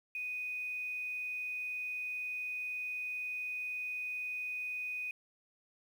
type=tone with quantisation; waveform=sine; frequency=2489 Hz; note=D#7; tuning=in tune; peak=-36 dBFS; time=0.15-5.11 s; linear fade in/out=2 ms; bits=10; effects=none